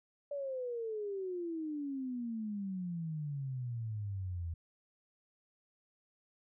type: exponential sweep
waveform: sine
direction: down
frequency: 580 to 81.6 Hz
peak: -36 dBFS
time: 0.31-4.54 s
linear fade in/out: 5 ms
effects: none